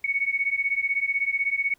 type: beating tone pair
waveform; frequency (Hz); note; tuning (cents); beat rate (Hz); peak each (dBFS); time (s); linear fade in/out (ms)
sine; 2217 / 2233; C#7 / C#7; 0 / +12; 16; -25 / -26; 0.04-1.74; 5
effects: pink hiss -63 dBFS RMS until 1.78 s